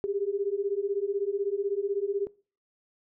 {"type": "beating tone pair", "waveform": "sine", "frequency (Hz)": [392, 408], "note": ["G4", "G#4"], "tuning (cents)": [0, -31], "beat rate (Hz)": 16, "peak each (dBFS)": -30, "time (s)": [0.04, 2.27], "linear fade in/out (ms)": 0, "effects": ["noise-tail reverb RT60 0.4 s tail -22 dB re dry"]}